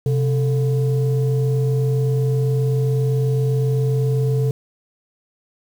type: tone pair together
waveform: sine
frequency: 131.1 / 441 Hz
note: C3 / A4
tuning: +4 / +4 cents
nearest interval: octave + major sixth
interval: 2100 cents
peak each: -15 / -22 dBFS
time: 0.06-4.51 s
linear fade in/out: 2 ms
effects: tanh soft clip ceiling -11 dBFS + 7-bit